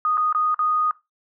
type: tone with dropouts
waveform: sine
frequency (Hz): 1239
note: D#6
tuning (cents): -8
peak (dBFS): -18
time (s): 0.05-0.91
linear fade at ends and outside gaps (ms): 1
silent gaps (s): 0.172-0.178 / 0.326-0.348 / 0.544-0.591
effects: noise-tail reverb RT60 0.2 s tail -18 dB re dry